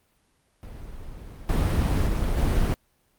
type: noise with level steps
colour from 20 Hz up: brown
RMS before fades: -40 / -21 / -24 / -21 dBFS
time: 0.63-2.74 s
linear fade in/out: 0 ms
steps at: 1.49 / 2.07 / 2.37 s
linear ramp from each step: 2 ms
effects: pink hiss -67 dBFS RMS until 3.18 s + Opus 32 kbps